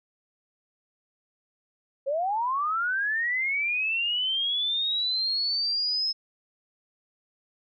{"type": "linear sweep", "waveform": "sine", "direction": "up", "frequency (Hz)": [525, 5200], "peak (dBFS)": -24, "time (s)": [2.06, 6.13], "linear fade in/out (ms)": 20, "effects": []}